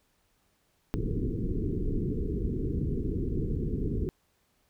pink low-pass noise, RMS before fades -30 dBFS, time 0.94-4.09 s, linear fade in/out 0 ms, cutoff 450 Hz, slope 96 dB/octave, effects pink hiss -71 dBFS RMS until 4.69 s

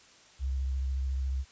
sine tone with vibrato, 66.4 Hz, C2, 26 cents sharp, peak -28 dBFS, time 0.39-1.45 s, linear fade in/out 50 ms, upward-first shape triangle, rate 14 Hz, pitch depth 44 cents each way, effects white hiss -57 dBFS RMS until 1.51 s + resampled to 16000 Hz

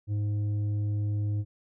sine tone with tanh clipping, 103.83 Hz, G#2, in tune, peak -27 dBFS, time 0.07-1.45 s, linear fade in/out 50 ms, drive 6 dB, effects none

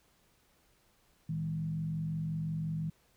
sine tone with frequency modulation, 159.5 Hz, D#3, 43 cents sharp, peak -32 dBFS, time 1.29-2.9 s, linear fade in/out 5 ms, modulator 45.7 Hz, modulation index 0.56, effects pink hiss -69 dBFS RMS until 3.16 s

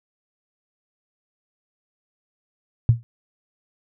sine tone with exponential decay, 116.54 Hz, A#2, in tune, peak -7 dBFS, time 2.89-3.03 s, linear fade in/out 0 ms, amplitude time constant 29 ms, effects none

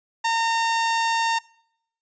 sawtooth tone, 914 Hz, A#5, 34 cents flat, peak -16 dBFS, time 0.24-1.39 s, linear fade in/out 10 ms, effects noise-tail reverb RT60 0.7 s tail -23 dB re dry + resampled to 16000 Hz

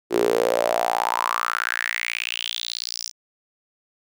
sawtooth tone with high-pass filter sweep, 58.27 Hz, A#1, in tune, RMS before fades -24 dBFS, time 0.1-3.12 s, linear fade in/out 50 ms, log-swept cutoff 360 to 5800 Hz, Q 6, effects none

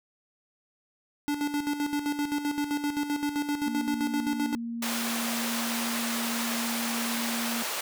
square tone with tremolo, 291.1 Hz, D4, 15 cents flat, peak -26 dBFS, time 1.28-4.55 s, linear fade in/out 0 ms, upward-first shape square, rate 7.7 Hz, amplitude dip 60%
sine tone, 233.1 Hz, A#3, in tune, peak -31 dBFS, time 3.66-7.63 s, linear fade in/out 10 ms
pink high-pass noise, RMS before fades -32 dBFS, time 4.82-7.81 s, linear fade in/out 5 ms, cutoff 660 Hz, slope 12 dB/octave
effects none

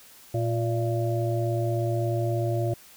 harmonic tone with a mistuned harmonic, 116.54 Hz, A#2, in tune, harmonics 1 / 3 / 5 / 6, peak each -25 / -30 / -32 / -33 dBFS, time 0.34-2.74 s, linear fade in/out 5 ms, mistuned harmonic 6, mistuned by -50 cents, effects white hiss -51 dBFS RMS until 2.96 s

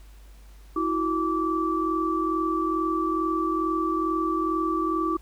sine tone cluster, 323.6 / 365.9 / 1160 Hz, E4 / F#4 / D6, -32 / -19 / -22 cents, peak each -26 / -30 / -26 dBFS, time 0.76-5.17 s, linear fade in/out 5 ms, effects added 50 Hz sine -45 dBFS peak until 5.21 s + pink hiss -58 dBFS RMS until 5.21 s

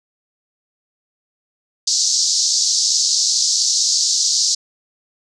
pink band-pass noise, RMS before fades -17 dBFS, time 1.87-4.55 s, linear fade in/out 5 ms, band 4400 to 7000 Hz, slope 48 dB/octave, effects none

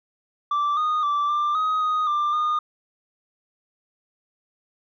sine tone with pitch steps, 1169 / 1233 / 1166 / 1186 / 1258 / 1246 / 1188 / 1222 Hz, D6 / D#6 / D6 / D6 / D#6 / D#6 / D6 / D#6, -8 / -16 / -13 / +17 / +19 / +2 / +20 / -32 cents, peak -17 dBFS, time 0.51-2.59 s, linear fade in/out 5 ms, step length 260 ms, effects tanh soft clip ceiling -19 dBFS

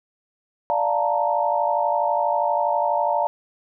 sine chord, Bb major seventh, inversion first, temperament equal, 587.3 / 698.5 / 880 / 932.3 Hz, D5 / F5 / A5 / Bb5, 0 / 0 / 0 / 0 cents, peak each -24 dBFS, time 0.7-3.27 s, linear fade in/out 0 ms, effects none

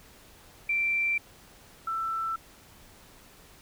sine tone pair in turn, 2349 / 1331 Hz, D7 / E6, 0 / +16 cents, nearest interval minor seventh, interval 984 cents, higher first, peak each -24 / -28 dBFS, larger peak first, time 0.69-1.18 / 1.87-2.36 s, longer neither, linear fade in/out 5 ms, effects pink hiss -54 dBFS RMS until 3.61 s

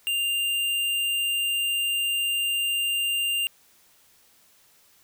sine tone with hard clipping, 2794 Hz, F7, in tune, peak -24 dBFS, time 0.07-3.47 s, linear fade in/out 0 ms, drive 17 dB, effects white hiss -59 dBFS RMS until 5.03 s

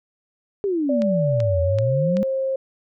sine exponential two-way sweep, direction down then up, 413.5 to 82.41 to 208.7 Hz, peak -19 dBFS, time 0.64-2.23 s, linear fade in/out 0 ms, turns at 1.61 s
sine tone with pitch glide, 581 to 532.8 Hz, D5 to C5, -19 to +31 cents, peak -20 dBFS, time 0.89-2.56 s, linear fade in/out 5 ms, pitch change -150 cents, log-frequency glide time 1.43-1.95 s
click train, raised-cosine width 0.2 ms, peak -17 dBFS, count 4, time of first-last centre 1.02-2.169 s, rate 2.61 Hz
effects none

